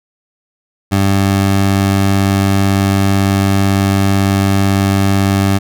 20% pulse tone, 98 Hz, G2, in tune, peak -5 dBFS, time 0.91-5.59 s, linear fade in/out 20 ms, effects none

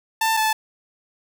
sawtooth tone pair in turn, 890 / 873.2 Hz, A5 / A5, +20 / -13 cents, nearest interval unison, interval 33 cents, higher first, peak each -14 dBFS, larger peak neither, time 0.21-0.37 / 0.37-0.53 s, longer neither, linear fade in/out 5 ms, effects none

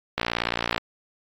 click train, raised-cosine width 0.3 ms, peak -7 dBFS, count 36, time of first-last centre 0.18-0.779 s, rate 58.4 Hz, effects AAC 64 kbps

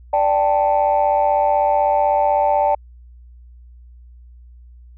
sine chord, D suspended fourth, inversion none, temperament equal, 587.3 / 784 / 880 Hz, D5 / G5 / A5, 0 / 0 / 0 cents, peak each -17 dBFS, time 0.13-2.75 s, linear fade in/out 5 ms, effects tanh soft clip ceiling -7 dBFS + added 60 Hz sine -40 dBFS peak until 4.97 s

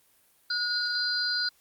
sine tone cluster, 1456 / 4136 / 4778 Hz, F#6 / C8 / D8, -28 / -21 / +29 cents, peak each -30 dBFS, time 0.5-1.49 s, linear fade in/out 5 ms, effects white hiss -64 dBFS RMS until 1.6 s + Opus 32 kbps

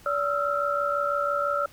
sine tone cluster, 575 / 1299 / 1365 Hz, D5 / E6 / F6, -37 / -26 / -40 cents, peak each -27 / -29 / -27 dBFS, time 0.06-1.66 s, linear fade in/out 2 ms, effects pink hiss -53 dBFS RMS until 1.72 s

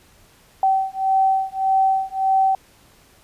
sine beating tone pair, 768 / 769.7 Hz, G5 / G5, -36 / -32 cents, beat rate 1.7 Hz, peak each -19 dBFS, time 0.63-2.55 s, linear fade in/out 2 ms, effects pink hiss -53 dBFS RMS until 3.23 s + resampled to 32000 Hz

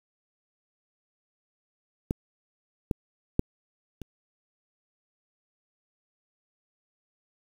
clicks, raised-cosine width 3 ms, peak -13 / -12 / -8 / -26 dBFS, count 4, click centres 2.109 / 2.912 / 3.394 / 4.017 s, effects 7-bit

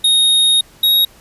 square tone pair in turn, 3729 / 3779 Hz, A#7 / A#7, 0 / +23 cents, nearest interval unison, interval 23 cents, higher second, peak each -10 / -10 dBFS, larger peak neither, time 0.04-0.61 / 0.83-1.05 s, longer first, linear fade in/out 5 ms, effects pink hiss -46 dBFS RMS until 1.2 s + resampled to 32000 Hz

